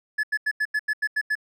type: tone bursts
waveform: triangle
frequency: 1716 Hz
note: A6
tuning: 44 cents flat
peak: -19 dBFS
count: 9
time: 0.18-1.354 s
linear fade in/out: 10 ms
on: 54 ms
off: 86 ms
effects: none